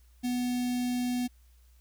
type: tone with notch filter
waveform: square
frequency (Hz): 246.9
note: B3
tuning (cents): 0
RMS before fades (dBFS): -30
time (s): 0.23-1.28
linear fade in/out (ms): 20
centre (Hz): 1200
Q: 0.62
effects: added 60 Hz sine -56 dBFS peak until 1.8 s + white hiss -69 dBFS RMS until 1.8 s